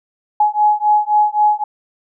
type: beating tone pair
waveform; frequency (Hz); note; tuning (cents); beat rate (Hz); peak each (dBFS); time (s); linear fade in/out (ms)
sine; 840 / 843.8; G#5 / G#5; +19 / +27; 3.8; -14; 0.4-1.64; 5
effects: none